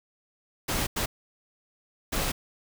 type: noise bursts at uneven times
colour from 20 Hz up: pink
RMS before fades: -28 dBFS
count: 3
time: 0.68-0.87 / 0.96-1.06 / 2.12-2.32 s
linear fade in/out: 10 ms
effects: none